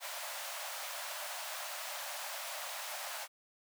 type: high-pass noise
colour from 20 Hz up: pink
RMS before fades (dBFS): -42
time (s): 0-3.28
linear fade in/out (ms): 50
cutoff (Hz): 560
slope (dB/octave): 96
effects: none